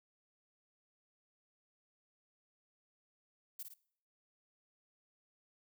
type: noise with echo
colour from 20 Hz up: violet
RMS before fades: -44 dBFS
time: 3.59-3.63 s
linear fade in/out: 5 ms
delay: 55 ms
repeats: 2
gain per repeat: -5 dB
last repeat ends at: 3.74 s
effects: noise-tail reverb RT60 0.6 s tail -21 dB re dry